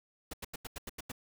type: noise bursts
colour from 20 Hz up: pink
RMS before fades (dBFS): -41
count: 8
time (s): 0.31-1.119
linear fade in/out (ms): 5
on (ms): 25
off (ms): 87
effects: none